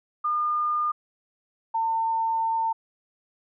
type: tone pair in turn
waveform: sine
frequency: 1212 / 902.2 Hz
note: D#6 / A5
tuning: -46 / +43 cents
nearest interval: perfect fourth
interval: 511 cents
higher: first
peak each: -22 dBFS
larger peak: neither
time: 0.24-0.92 / 1.74-2.73 s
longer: second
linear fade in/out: 10 ms
effects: none